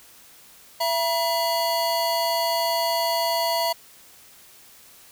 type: tone cluster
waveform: square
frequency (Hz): 670 / 960 / 4431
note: E5 / B5 / C#8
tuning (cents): +28 / -49 / -2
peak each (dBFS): -25 / -26 / -29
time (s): 0.8-3.73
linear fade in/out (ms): 10
effects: white hiss -50 dBFS RMS until 5.11 s